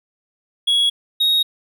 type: tone pair in turn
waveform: triangle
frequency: 3338 / 3762 Hz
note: G#7 / A#7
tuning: +8 / +15 cents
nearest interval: major second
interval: 207 cents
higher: second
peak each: -12 dBFS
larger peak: neither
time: 0.67-0.9 / 1.2-1.43 s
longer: neither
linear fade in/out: 10 ms
effects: none